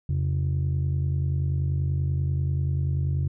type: tone pair together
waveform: sine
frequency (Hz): 85.67 / 136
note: F2 / C#3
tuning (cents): -33 / -33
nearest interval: minor sixth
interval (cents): 800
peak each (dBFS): -23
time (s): 0.09-3.28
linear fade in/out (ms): 5
effects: tanh soft clip ceiling -19 dBFS